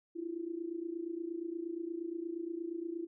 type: tone with amplitude modulation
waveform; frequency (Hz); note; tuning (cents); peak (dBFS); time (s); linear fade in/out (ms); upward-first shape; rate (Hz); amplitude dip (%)
sine; 336.6; E4; +36; -33; 0.15-3.07; 20; sine; 28.5; 80
effects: none